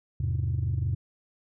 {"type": "chord", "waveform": "sine", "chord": "E augmented", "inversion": "none", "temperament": "just", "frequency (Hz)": [82.41, 103.01, 128.76], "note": ["E2", "G#2", "B#2"], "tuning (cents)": [0, -14, -27], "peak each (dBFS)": -28, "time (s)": [0.2, 0.95], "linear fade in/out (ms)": 5, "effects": ["tanh soft clip ceiling -20 dBFS"]}